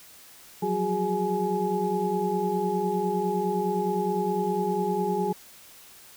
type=tone cluster; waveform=sine; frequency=176.7 / 186.5 / 368.9 / 413.5 / 841 Hz; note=F3 / F#3 / F#4 / G#4 / G#5; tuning=+21 / +14 / -5 / -8 / +22 cents; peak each=-35 / -30 / -31 / -28 / -29 dBFS; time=0.62-5.33 s; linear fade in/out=10 ms; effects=white hiss -50 dBFS RMS until 6.16 s